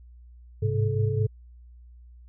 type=tone cluster; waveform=sine; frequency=103.6 / 108.5 / 132.1 / 432.3 Hz; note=G#2 / A2 / C3 / A4; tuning=-4 / -24 / +17 / -31 cents; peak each=-24 / -31 / -28 / -30 dBFS; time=0.62-1.27 s; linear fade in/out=10 ms; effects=added 60 Hz sine -46 dBFS peak until 2.28 s